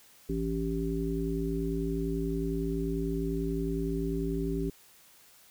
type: harmonic tone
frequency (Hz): 55.6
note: A1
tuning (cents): +19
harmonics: 1 / 3 / 5 / 7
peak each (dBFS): -34 / -34 / -34 / -34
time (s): 0.29-4.7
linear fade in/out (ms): 5
effects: white hiss -58 dBFS RMS until 5.5 s